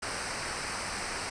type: noise with comb filter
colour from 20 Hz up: pink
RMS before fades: -35 dBFS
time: 0.02-1.3 s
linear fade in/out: 10 ms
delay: 0.29 ms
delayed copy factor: -0.65
effects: resampled to 22050 Hz